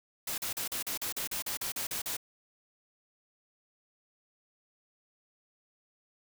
white noise bursts, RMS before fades -35 dBFS, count 13, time 0.27-2.168 s, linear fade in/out 5 ms, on 110 ms, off 39 ms, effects none

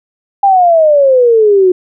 sine exponential sweep, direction down, 808 to 359.5 Hz, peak -4 dBFS, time 0.43-1.72 s, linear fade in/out 5 ms, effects none

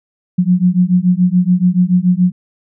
sine beating tone pair, 176.8 / 183.8 Hz, F3 / F#3, +22 / -11 cents, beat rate 7 Hz, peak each -12 dBFS, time 0.38-2.32 s, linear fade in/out 10 ms, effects none

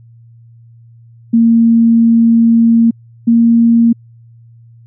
sine tone pair in turn, 229.9 / 231.9 Hz, A#3 / A#3, -24 / -9 cents, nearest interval unison, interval 15 cents, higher second, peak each -5 dBFS, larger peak neither, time 1.33-2.91 / 3.27-3.93 s, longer first, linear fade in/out 10 ms, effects added 116 Hz sine -38 dBFS peak until 4.86 s

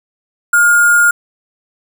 sine tone with sample-and-hold, 1416 Hz, F6, 23 cents sharp, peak -6 dBFS, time 0.53-1.11 s, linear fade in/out 5 ms, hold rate 8820 Hz, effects none

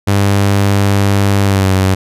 sawtooth tone with pitch glide, 99.9 to 94.95 Hz, G2 to F#2, +33 to +45 cents, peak -5 dBFS, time 0.07-1.95 s, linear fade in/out 10 ms, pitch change -88 cents, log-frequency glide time 1.42-1.69 s, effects resampled to 32000 Hz

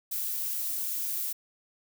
violet noise, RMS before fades -32 dBFS, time 0.11-1.33 s, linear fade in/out 10 ms, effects none

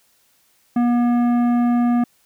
sine tone with tanh clipping, 240.5 Hz, B3, 46 cents flat, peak -16 dBFS, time 0.76-2.04 s, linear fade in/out 5 ms, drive 12 dB, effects white hiss -60 dBFS RMS until 2.25 s

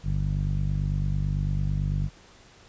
sawtooth tone with low-pass filter, 49 Hz, G1, in tune, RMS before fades -26 dBFS, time 0.03-2.1 s, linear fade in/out 50 ms, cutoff 150 Hz, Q 3.1, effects pink hiss -53 dBFS RMS until 2.68 s + resampled to 16000 Hz

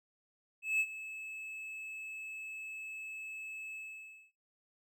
triangle tone with ADSR envelope, 2600 Hz, E7, 24 cents flat, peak -25 dBFS, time 0.62-4.32 s, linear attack 180 ms, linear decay 55 ms, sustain -15 dB, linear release 570 ms, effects noise-tail reverb RT60 0.3 s tail -22 dB re dry

